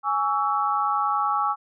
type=chord; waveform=sine; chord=C# minor; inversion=second; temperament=equal with one note detuned; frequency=830.6 / 1128.8 / 1318.5 Hz; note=G#5 / C#6 / E6; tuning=0 / +31 / 0 cents; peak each=-25 dBFS; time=0.03-1.56 s; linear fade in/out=50 ms; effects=none